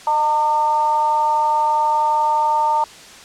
sine tone with amplitude modulation, 908 Hz, A#5, 46 cents flat, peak -11 dBFS, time 0.07-2.84 s, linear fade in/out 2 ms, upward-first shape sine, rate 297 Hz, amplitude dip 65%, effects white hiss -40 dBFS RMS until 3.24 s + low-pass 7000 Hz 12 dB/octave

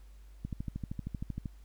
click train, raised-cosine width 5 ms, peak -24 dBFS, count 14, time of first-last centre 0.45-1.458 s, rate 12.9 Hz, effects added 50 Hz sine -50 dBFS peak until 1.64 s + pink hiss -68 dBFS RMS until 1.64 s

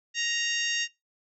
harmonic tone with a mistuned harmonic, 930 Hz, A#5, 4 cents flat, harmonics 2 / 3 / 4 / 5 / 6 / 7 / 8, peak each -32 / -30 / -34 / -39 / -35 / -35 / -45 dBFS, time 0.14-0.88 s, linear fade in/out 50 ms, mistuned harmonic 2, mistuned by +15 cents, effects noise-tail reverb RT60 0.2 s tail -21 dB re dry

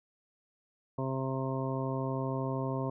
harmonic tone, 132.7 Hz, C3, 25 cents sharp, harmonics 1 / 2 / 3 / 4 / 5 / 7 / 8, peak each -34 / -37 / -39 / -40 / -41 / -42 / -43 dBFS, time 0.98-2.9 s, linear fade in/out 5 ms, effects none

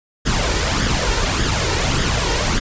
pink noise with flanger, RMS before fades -18 dBFS, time 0.25-2.6 s, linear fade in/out 20 ms, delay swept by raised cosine 0.59 to 2.19 ms, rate 1.7 Hz, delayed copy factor +0.55, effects resampled to 16000 Hz

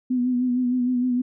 sine tone with vibrato, 249.1 Hz, B3, 15 cents sharp, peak -19 dBFS, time 0.1-1.22 s, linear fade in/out 10 ms, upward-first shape sine, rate 6.5 Hz, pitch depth 39 cents each way, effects none

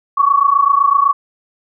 sine tone pair together, 1108.7 / 1136.6 Hz, C#6 / C#6, 0 / +43 cents, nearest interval unison, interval 43 cents, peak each -12 dBFS, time 0.17-1.13 s, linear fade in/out 10 ms, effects none

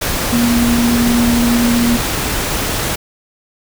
sine tone in noise, 237.6 Hz, A#3, 33 cents sharp, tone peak -11 dBFS, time 0.32-1.97 s, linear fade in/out 10 ms, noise pink, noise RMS -18 dBFS, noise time 0.01-2.96 s, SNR +4 dB, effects none

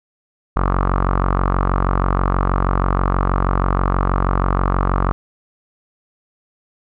sawtooth tone with low-pass filter, 46.25 Hz, F#1, in tune, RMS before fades -17 dBFS, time 0.56-5.12 s, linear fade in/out 0 ms, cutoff 1200 Hz, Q 5.4, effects none

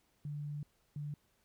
sine tone bursts at uneven times, 146.83 Hz, D3, in tune, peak -38 dBFS, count 2, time 0.25-0.63 / 0.96-1.14 s, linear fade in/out 2 ms, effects pink hiss -74 dBFS RMS until 1.44 s

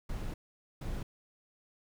brown noise bursts at uneven times, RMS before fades -37 dBFS, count 2, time 0.09-0.34 / 0.81-1.03 s, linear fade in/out 5 ms, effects none

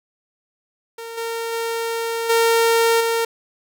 sawtooth tone with level steps, 459.1 Hz, A#4, 26 cents flat, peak -27 / -20 / -18 / -10 / -14 dBFS, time 0.98-3.25 s, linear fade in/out 5 ms, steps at 1.17 / 1.52 / 2.29 / 3 s, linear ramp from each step 10 ms, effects none

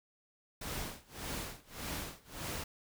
pink noise with tremolo, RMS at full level -39 dBFS, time 0.61-2.64 s, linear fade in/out 5 ms, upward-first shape sine, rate 1.7 Hz, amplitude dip 95%, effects none

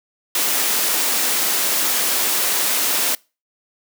white high-pass noise, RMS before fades -19 dBFS, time 0.35-3.15 s, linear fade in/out 2 ms, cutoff 220 Hz, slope 24 dB/octave, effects noise-tail reverb RT60 0.3 s tail -25 dB re dry

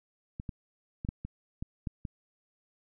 clicks, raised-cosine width 5 ms, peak -25 / -24 / -24 / -19 / -25 / -23 / -21 / -24 dBFS, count 8, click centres 0.399 / 0.492 / 1.049 / 1.089 / 1.25 / 1.625 / 1.872 / 2.052 s, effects none

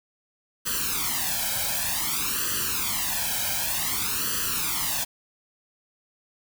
white noise with flanger, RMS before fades -27 dBFS, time 0.65-5.05 s, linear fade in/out 20 ms, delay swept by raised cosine 0.66 to 1.29 ms, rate 0.54 Hz, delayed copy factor +0.9, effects none

